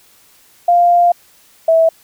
sine tone pair in turn, 698.5 / 652.9 Hz, F5 / E5, 0 / -17 cents, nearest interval minor second, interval 117 cents, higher first, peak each -7 dBFS, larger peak neither, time 0.68-1.12 / 1.68-1.89 s, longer first, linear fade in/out 5 ms, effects white hiss -49 dBFS RMS until 2.03 s

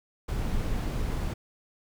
brown noise, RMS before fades -29 dBFS, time 0.28-1.34 s, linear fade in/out 10 ms, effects none

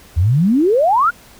sine exponential sweep, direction up, 76.5 to 1480 Hz, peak -10 dBFS, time 0.16-1.11 s, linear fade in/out 20 ms, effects pink hiss -44 dBFS RMS until 1.39 s

